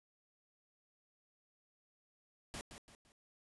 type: noise with echo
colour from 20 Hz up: pink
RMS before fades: -45 dBFS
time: 2.54-2.61 s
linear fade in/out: 0 ms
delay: 170 ms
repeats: 3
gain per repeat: -8 dB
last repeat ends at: 3.12 s
effects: resampled to 24000 Hz